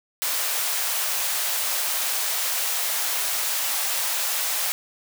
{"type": "high-pass noise", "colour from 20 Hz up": "white", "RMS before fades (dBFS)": -25, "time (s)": [0.22, 4.72], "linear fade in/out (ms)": 0, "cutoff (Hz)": 550, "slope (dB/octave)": 24, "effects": []}